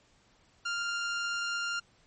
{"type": "tone", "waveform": "sawtooth", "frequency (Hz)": 1396.9, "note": "F6", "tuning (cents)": 0, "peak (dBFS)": -27, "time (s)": [0.65, 1.8], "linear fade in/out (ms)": 10, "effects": ["pink hiss -65 dBFS RMS until 2.06 s", "MP3 32 kbps"]}